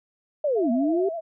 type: linear two-way sweep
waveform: sine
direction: down then up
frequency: 622.3 to 230 to 401 Hz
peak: -20 dBFS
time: 0.44-1.09 s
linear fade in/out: 5 ms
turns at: 0.71 s
type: tone with vibrato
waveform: sine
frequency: 663 Hz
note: E5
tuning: 10 cents sharp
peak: -28 dBFS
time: 0.55-1.21 s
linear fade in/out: 20 ms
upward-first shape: sine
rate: 12 Hz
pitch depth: 61 cents each way
effects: none